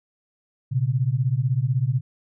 sine beating tone pair, 120 / 136 Hz, B2 / C#3, -49 / -33 cents, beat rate 16 Hz, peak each -22 dBFS, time 0.71-2.01 s, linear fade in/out 20 ms, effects none

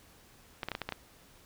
clicks, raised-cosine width 0.3 ms, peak -18 dBFS, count 7, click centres 0.632 / 0.686 / 0.717 / 0.751 / 0.817 / 0.89 / 0.923 s, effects pink hiss -59 dBFS RMS until 1.45 s

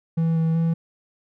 triangle tone with pitch steps, 164 / 162.4 / 165.1 Hz, E3 / E3 / E3, -9 / -26 / +3 cents, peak -16 dBFS, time 0.17-0.74 s, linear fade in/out 10 ms, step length 190 ms, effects none

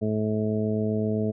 harmonic tone, 107.7 Hz, A2, 37 cents flat, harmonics 1 / 2 / 3 / 4 / 5 / 6, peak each -29 / -26 / -35 / -29 / -40 / -34 dBFS, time 0.01-1.32 s, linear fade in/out 20 ms, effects none

